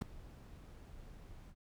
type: noise with ADSR envelope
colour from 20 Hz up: brown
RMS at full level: -31 dBFS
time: 0.01-1.55 s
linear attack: 10 ms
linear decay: 5 ms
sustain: -22 dB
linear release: 60 ms
effects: none